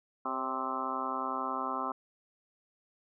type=harmonic tone with a mistuned harmonic; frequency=130.81 Hz; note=C3; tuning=in tune; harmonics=2 / 3 / 4 / 5 / 6 / 7 / 8 / 9 / 10; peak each=-41 / -45 / -45 / -44 / -40 / -45 / -36 / -40 / -38 dBFS; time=0.25-1.92 s; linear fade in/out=5 ms; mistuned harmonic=4; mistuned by=+55 cents; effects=none